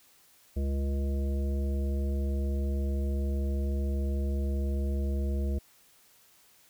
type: harmonic tone with a mistuned harmonic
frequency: 69.3 Hz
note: C#2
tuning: in tune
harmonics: 1 / 3 / 5 / 7 / 9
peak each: -27 / -37 / -41 / -44 / -46 dBFS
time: 0.56-5.59 s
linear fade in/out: 10 ms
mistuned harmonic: 7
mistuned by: -18 cents
effects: white hiss -61 dBFS RMS until 6.69 s